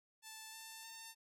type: tone with pitch steps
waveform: 5% pulse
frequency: 880 / 890.7 / 901.6 Hz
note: A5 / A5 / A5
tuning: 0 / +21 / +42 cents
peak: -38 dBFS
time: 0.22-1.15 s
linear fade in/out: 50 ms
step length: 310 ms
effects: none